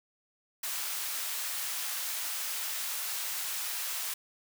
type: high-pass noise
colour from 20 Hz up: white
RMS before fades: -35 dBFS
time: 0.63-4.14 s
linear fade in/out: 5 ms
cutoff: 890 Hz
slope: 12 dB/octave
effects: none